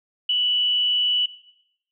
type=tone with frequency modulation; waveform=sine; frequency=2960 Hz; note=F#7; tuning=in tune; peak=-18 dBFS; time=0.29-1.26 s; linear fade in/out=5 ms; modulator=207 Hz; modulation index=0.23; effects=noise-tail reverb RT60 0.8 s tail -18 dB re dry